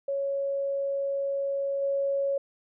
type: tone with level steps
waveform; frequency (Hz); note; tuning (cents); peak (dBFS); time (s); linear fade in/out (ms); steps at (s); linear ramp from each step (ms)
sine; 554.4; C#5; 0; -26 / -24; 0.08-2.38; 5; 1.81; 20
effects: none